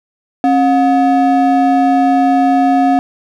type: ring-modulated tone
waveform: triangle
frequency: 495.5 Hz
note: B4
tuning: 6 cents sharp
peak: -3 dBFS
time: 0.44-2.99 s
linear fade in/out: 0 ms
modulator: 225 Hz
effects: none